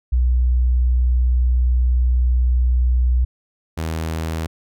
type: tone pair in turn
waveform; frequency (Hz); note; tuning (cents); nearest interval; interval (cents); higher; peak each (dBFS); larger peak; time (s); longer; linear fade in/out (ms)
sine / sawtooth; 61.74 / 80.58; B1 / E2; 0 / -39; perfect fourth; 461; second; -13 / -18; first; 0.12-3.25 / 3.77-4.47; first; 10
effects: none